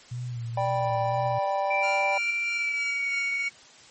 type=tone with vibrato; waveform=sine; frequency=120 Hz; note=B2; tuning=49 cents flat; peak=-30 dBFS; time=0.11-1.39 s; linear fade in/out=10 ms; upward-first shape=sine; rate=2 Hz; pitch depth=57 cents each way
type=chord; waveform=triangle; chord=G major; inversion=second; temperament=just; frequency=588 / 784 / 980 Hz; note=D5 / G5 / B5; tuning=+2 / 0 / -14 cents; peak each=-26 / -25 / -29 dBFS; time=0.57-2.18 s; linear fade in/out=5 ms
type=tone with pitch glide; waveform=sine; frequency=2347 to 2232 Hz; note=D7 to C#7; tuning=-2 to +11 cents; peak=-25 dBFS; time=1.7-3.49 s; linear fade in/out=10 ms; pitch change=-87 cents; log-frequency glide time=2.52-3.11 s
type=tone with tremolo; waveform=10% pulse; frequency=1396.9 Hz; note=F6; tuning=in tune; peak=-27 dBFS; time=1.82-3.49 s; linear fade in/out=20 ms; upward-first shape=sine; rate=3.1 Hz; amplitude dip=60%
effects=white hiss -51 dBFS RMS until 3.9 s + MP3 32 kbps